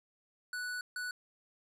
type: tone bursts at uneven times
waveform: square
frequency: 1480 Hz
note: F#6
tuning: in tune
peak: -37 dBFS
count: 2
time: 0.53-0.81 / 0.96-1.11 s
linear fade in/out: 2 ms
effects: low-pass 12000 Hz 12 dB/octave